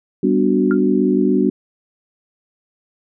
sine chord, G major seventh, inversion none, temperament equal, 196 / 246.9 / 293.7 / 370 Hz, G3 / B3 / D4 / F#4, 0 / 0 / 0 / 0 cents, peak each -18 dBFS, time 0.23-1.5 s, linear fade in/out 5 ms
sine tone with exponential decay, 1400 Hz, F6, 4 cents sharp, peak -18 dBFS, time 0.71-0.8 s, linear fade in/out 1 ms, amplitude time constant 18 ms
effects none

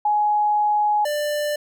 sine / square tone pair in turn, 838 / 592.5 Hz, G#5 / D5, +15 / +15 cents, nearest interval tritone, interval 600 cents, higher first, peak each -16 / -22 dBFS, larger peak first, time 0.05-1.05 / 1.05-1.56 s, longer first, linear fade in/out 5 ms, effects none

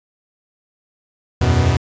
45% pulse chord, E suspended second, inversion none, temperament equal with one note detuned, 81.51 / 92.5 / 123.47 Hz, E2 / F#2 / B2, -19 / 0 / 0 cents, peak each -17 dBFS, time 1.41-1.77 s, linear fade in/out 5 ms, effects resampled to 16000 Hz + 8-bit

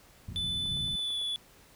white low-pass noise, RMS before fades -40 dBFS, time 0.28-0.96 s, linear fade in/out 2 ms, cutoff 180 Hz, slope 24 dB/octave
triangle tone with pitch glide, 3500 to 3436 Hz, A7 to A7, -10 to -42 cents, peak -29 dBFS, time 0.36-1.36 s, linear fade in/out 0 ms, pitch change -32 cents, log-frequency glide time 0.95-1.19 s
click train, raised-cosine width 1 ms, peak -39 dBFS, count 6, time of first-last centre 0.66-1.215 s, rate 9.01 Hz
effects pink hiss -58 dBFS RMS until 1.75 s

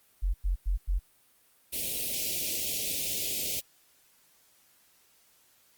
sine tone bursts, 45 Hz, F#1, 47 cents flat, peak -24 dBFS, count 4, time 0.22-0.994 s, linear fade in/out 20 ms, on 120 ms, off 98 ms
white band-stop noise, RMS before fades -32 dBFS, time 1.72-3.61 s, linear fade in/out 20 ms, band 650 to 2300 Hz, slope 48 dB/octave
effects white hiss -64 dBFS RMS until 5.77 s + Opus 32 kbps

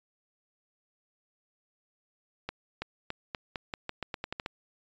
accelerating click train, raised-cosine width 0.3 ms, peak -18 dBFS, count 13, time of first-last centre 2.49-4.461 s, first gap 330 ms, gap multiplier 0.86, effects resampled to 16000 Hz

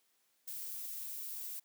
violet noise, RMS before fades -43 dBFS, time 0.47-1.6 s, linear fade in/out 10 ms, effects white hiss -75 dBFS RMS until 1.64 s + high-pass 200 Hz 12 dB/octave

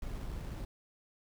brown noise with sample-and-hold, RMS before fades -40 dBFS, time 0.02-0.65 s, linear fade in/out 2 ms, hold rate 4410 Hz, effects none

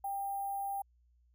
sine tone with sample-and-hold, 795 Hz, G5, 24 cents sharp, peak -34 dBFS, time 0.04-0.82 s, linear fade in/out 5 ms, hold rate 11025 Hz, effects added 60 Hz sine -65 dBFS peak until 1.34 s

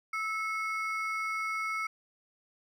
triangle ring-modulated tone, 1747 Hz, A6, 13 cents flat, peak -26 dBFS, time 0.13-1.87 s, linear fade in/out 5 ms, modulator 440 Hz, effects none

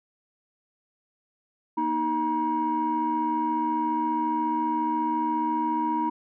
sine tone cluster, 237.6 / 312.1 / 953 Hz, A#3 / D#4 / A#5, +33 / +5 / +38 cents, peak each -32 / -27 / -24 dBFS, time 1.77-6.1 s, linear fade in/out 10 ms, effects tanh soft clip ceiling -17 dBFS

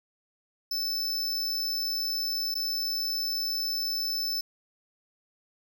square tone with dropouts, 5274 Hz, E8, in tune, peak -28 dBFS, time 0.71-4.41 s, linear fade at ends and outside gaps 5 ms, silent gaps 2.543-2.552 s, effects none

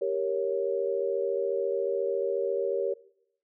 sine chord, G diminished, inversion none, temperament equal, 392 / 466.2 / 554.4 Hz, G4 / Bb4 / Db5, 0 / 0 / 0 cents, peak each -30 dBFS, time 0.01-2.94 s, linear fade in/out 10 ms, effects noise-tail reverb RT60 0.8 s tail -21 dB re dry

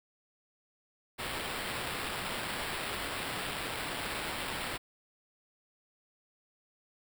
white noise with sample-and-hold, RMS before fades -37 dBFS, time 1.18-4.78 s, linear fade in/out 20 ms, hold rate 6300 Hz, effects none

